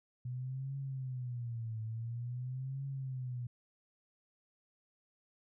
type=tone with vibrato; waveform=sine; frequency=123.1 Hz; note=B2; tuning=5 cents flat; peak=-37 dBFS; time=0.25-3.47 s; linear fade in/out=5 ms; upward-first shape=triangle; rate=0.48 Hz; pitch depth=200 cents each way; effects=none